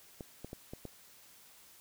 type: clicks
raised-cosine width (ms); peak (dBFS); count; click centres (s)
2; -29; 5; 0.208 / 0.446 / 0.531 / 0.735 / 0.853
effects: white hiss -59 dBFS RMS until 1.8 s